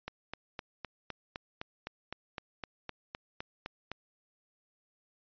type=click train; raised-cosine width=0.3 ms; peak=-22 dBFS; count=16; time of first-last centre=0.08-3.916 s; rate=3.91 Hz; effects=resampled to 11025 Hz